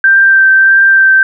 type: tone with vibrato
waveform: sine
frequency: 1568 Hz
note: G6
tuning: in tune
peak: -3 dBFS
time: 0.04-1.23 s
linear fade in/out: 2 ms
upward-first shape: triangle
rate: 1.6 Hz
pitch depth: 16 cents each way
effects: none